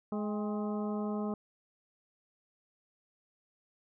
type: harmonic tone with a mistuned harmonic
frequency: 210.4 Hz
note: G#3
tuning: 23 cents sharp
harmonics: 1 / 2 / 3 / 4 / 5 / 6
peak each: -33 / -39 / -43 / -45 / -47 / -49 dBFS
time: 0.12-1.34 s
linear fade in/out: 2 ms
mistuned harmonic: 4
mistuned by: -61 cents
effects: none

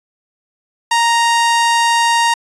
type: tone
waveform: sawtooth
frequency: 932.3 Hz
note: A#5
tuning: in tune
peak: -7 dBFS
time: 0.91-2.34 s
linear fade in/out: 5 ms
effects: resampled to 22050 Hz

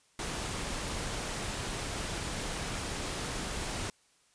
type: noise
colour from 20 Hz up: pink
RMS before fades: -36 dBFS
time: 0.19-3.9 s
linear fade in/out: 2 ms
effects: white hiss -67 dBFS RMS until 4.34 s + resampled to 22050 Hz

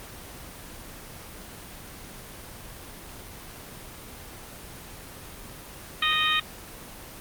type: harmonic tone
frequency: 620 Hz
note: D#5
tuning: 6 cents flat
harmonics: 2 / 3 / 4 / 5 / 6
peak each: -27 / -27 / -27 / -27 / -27 dBFS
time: 6.02-6.4 s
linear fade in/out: 5 ms
effects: pink hiss -42 dBFS RMS until 7.2 s + Opus 24 kbps

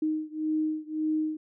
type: beating tone pair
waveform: sine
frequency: 310 / 311.8 Hz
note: D#4 / D#4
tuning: -6 / +4 cents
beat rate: 1.8 Hz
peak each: -29 / -30 dBFS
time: 0.02-1.37 s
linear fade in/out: 5 ms
effects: none

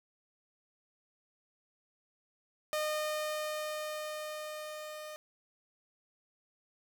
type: tone with level ramp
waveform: sawtooth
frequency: 611 Hz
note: D#5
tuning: 32 cents flat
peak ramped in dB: -27 to -39 dBFS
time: 2.73-5.16 s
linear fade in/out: 0 ms
effects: 10-bit

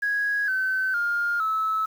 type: tone with pitch steps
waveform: sine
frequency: 1658 / 1529.2 / 1410.4 / 1300.8 Hz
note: G#6 / G6 / F6 / E6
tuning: -3 / -43 / +17 / -23 cents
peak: -21 dBFS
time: 0.02-1.86 s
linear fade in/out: 10 ms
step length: 460 ms
effects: tanh soft clip ceiling -17 dBFS + 8-bit

